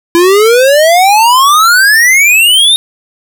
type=exponential sweep; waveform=square; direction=up; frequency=334.3 to 3729 Hz; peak=-4 dBFS; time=0.15-2.76 s; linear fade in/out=0 ms; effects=none